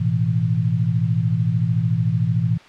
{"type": "chord", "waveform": "sine", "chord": "A suspended second", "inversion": "none", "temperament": "equal", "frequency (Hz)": [110, 123.47, 164.81], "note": ["A2", "B2", "E3"], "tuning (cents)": [0, 0, 0], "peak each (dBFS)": -21, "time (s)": [0, 2.58], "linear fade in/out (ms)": 10, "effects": ["white hiss -45 dBFS RMS until 2.68 s", "low-pass 3000 Hz 12 dB/octave"]}